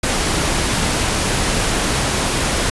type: noise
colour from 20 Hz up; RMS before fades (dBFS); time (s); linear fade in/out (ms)
pink; -18; 0.03-2.7; 5
effects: resampled to 24000 Hz